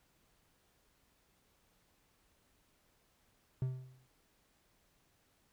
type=tone with exponential decay; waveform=triangle; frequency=129 Hz; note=C3; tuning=24 cents flat; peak=-28 dBFS; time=3.62-4.07 s; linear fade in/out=2 ms; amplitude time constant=96 ms; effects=pink hiss -73 dBFS RMS until 5.52 s